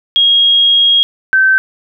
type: tone pair in turn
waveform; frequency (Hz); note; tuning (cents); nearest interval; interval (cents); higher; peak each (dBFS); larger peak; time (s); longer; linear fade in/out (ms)
sine; 3274 / 1545.1; G#7 / G6; -25 / -25; octave + minor second; 1300; first; -6; neither; 0.16-1.03 / 1.33-1.58; first; 0
effects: none